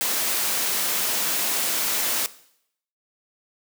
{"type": "noise", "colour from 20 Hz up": "white", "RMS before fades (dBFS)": -24, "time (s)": [0.01, 2.26], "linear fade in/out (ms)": 0, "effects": ["noise-tail reverb RT60 0.7 s tail -17 dB re dry", "high-pass 200 Hz 12 dB/octave"]}